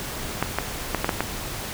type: clicks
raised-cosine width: 0.5 ms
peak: -6 dBFS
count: 6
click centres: 0.426 / 0.586 / 0.947 / 1.045 / 1.092 / 1.206 s
effects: pink hiss -32 dBFS RMS until 1.73 s